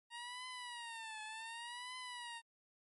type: tone with vibrato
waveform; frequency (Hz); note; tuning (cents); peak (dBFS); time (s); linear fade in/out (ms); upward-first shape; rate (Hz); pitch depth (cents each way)
15% pulse; 935; A#5; +5; -39; 0.1-2.42; 50; triangle; 0.67; 150
effects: MP3 48 kbps